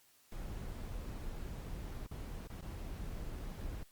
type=noise with dropouts; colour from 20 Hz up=brown; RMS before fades=-43 dBFS; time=0.32-3.83 s; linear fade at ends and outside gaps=1 ms; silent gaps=2.064-2.113 / 2.472-2.501 / 2.609-2.626 s; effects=white hiss -67 dBFS RMS until 3.91 s + Opus 48 kbps